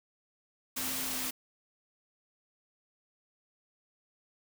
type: tone in noise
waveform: sine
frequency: 259.8 Hz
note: C4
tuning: 12 cents flat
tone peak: -44 dBFS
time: 0.76-1.31 s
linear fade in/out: 10 ms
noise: white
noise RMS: -35 dBFS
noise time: 0.76-1.31 s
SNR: -12 dB
effects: none